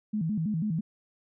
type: tone with vibrato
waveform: sine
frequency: 185 Hz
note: F#3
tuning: in tune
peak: -26 dBFS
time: 0.13-0.81 s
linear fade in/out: 10 ms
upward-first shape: square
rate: 6.1 Hz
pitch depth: 240 cents each way
effects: none